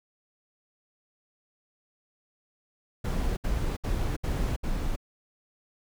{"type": "noise bursts", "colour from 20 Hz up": "brown", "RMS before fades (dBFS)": -28, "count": 5, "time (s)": [3.04, 4.962], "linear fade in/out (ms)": 10, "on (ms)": 330, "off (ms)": 68, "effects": []}